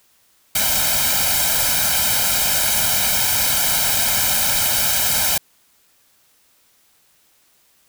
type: noise with comb filter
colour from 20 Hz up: white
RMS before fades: -18 dBFS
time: 0.55-5.38 s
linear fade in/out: 5 ms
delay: 1.3 ms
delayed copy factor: +0.85
effects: white hiss -58 dBFS RMS until 7.88 s